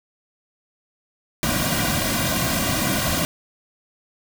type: noise with comb filter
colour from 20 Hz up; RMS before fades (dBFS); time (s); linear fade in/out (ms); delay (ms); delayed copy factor
pink; -22; 1.43-3.25; 0; 2.3; -0.9
effects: none